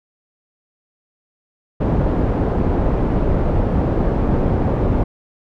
pink low-pass noise, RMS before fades -17 dBFS, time 1.8-5.04 s, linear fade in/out 10 ms, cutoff 610 Hz, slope 12 dB/octave, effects none

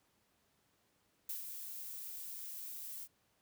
violet noise with ADSR envelope, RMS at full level -40 dBFS, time 1.29-3.08 s, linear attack 4 ms, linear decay 120 ms, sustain -6 dB, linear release 52 ms, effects pink hiss -75 dBFS RMS until 3.41 s + high-pass 80 Hz 12 dB/octave

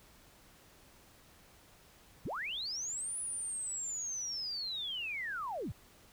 sine linear two-way sweep, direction up then down, 51.1 to 9956 to 51.1 Hz, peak -36 dBFS, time 2.25-5.72 s, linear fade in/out 5 ms, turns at 3.18 s, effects pink hiss -61 dBFS RMS until 6.12 s

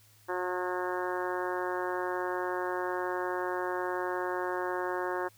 harmonic tone, 181.1 Hz, F#3, 37 cents flat, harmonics 2 / 3 / 4 / 5 / 6 / 7 / 8 / 9 / 10, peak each -34 / -38 / -40 / -38 / -39 / -45 / -43 / -41 / -47 dBFS, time 0.28-5.29 s, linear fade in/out 20 ms, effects added 106 Hz sine -62 dBFS peak until 5.37 s + white hiss -62 dBFS RMS until 5.37 s

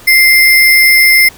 sine tone with sample-and-hold, 2093 Hz, C7, in tune, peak -3 dBFS, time 0.07-1.29 s, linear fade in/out 10 ms, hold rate 7350 Hz, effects pink hiss -36 dBFS RMS until 1.37 s

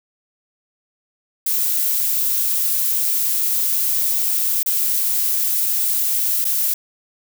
violet noise with dropouts, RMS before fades -19 dBFS, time 1.46-6.74 s, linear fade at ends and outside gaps 5 ms, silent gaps 4.631-4.66 / 6.444-6.45 s, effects none

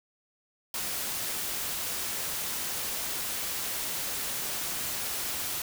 white noise, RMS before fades -33 dBFS, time 0.74-5.62 s, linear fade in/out 2 ms, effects none

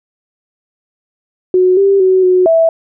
sine tone with pitch steps, 367.5 / 394 / 374.8 / 366.6 / 656 Hz, F#4 / G4 / F#4 / F#4 / E5, -12 / +9 / +22 / -16 / -9 cents, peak -6 dBFS, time 1.54-2.69 s, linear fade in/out 2 ms, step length 230 ms, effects none

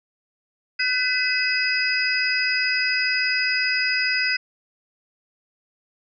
sine tone cluster, 1512 / 2006 / 2567 / 4946 Hz, F#6 / B6 / E7 / D#8, +37 / +26 / -47 / -11 cents, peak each -25 dBFS, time 0.79-4.37 s, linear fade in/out 10 ms, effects none

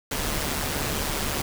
pink noise with amplitude modulation, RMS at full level -25 dBFS, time 0.11-1.42 s, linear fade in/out 5 ms, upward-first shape sine, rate 146 Hz, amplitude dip 55%, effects none

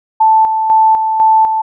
sine tone with tremolo, 880 Hz, A5, in tune, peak -5 dBFS, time 0.2-1.62 s, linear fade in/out 10 ms, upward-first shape square, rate 2 Hz, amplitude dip 50%, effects none

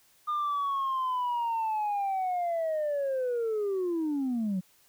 sine linear sweep, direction down, 1217 to 177.8 Hz, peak -25 dBFS, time 0.27-4.61 s, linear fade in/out 20 ms, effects tanh soft clip ceiling -25 dBFS + white hiss -63 dBFS RMS until 4.88 s

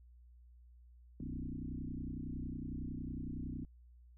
sine tone with frequency modulation, 155.56 Hz, D#3, in tune, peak -39 dBFS, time 1.2-3.65 s, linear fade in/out 2 ms, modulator 30.9 Hz, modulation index 4.4, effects added 60 Hz sine -57 dBFS peak until 4.17 s

